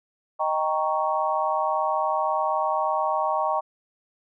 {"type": "chord", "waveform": "sine", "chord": "Eb dominant seventh", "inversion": "none", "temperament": "equal", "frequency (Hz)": [622.3, 784, 932.3, 1108.7], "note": ["Eb5", "G5", "Bb5", "Db6"], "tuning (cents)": [0, 0, 0, 0], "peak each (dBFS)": -27, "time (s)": [0.39, 3.61], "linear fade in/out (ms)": 20, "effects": []}